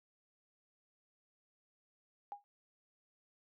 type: tone with exponential decay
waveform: sine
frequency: 814 Hz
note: G#5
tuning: 35 cents flat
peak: -37 dBFS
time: 2.32-2.44 s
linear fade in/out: 0 ms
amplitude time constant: 24 ms
effects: high-pass 400 Hz 12 dB/octave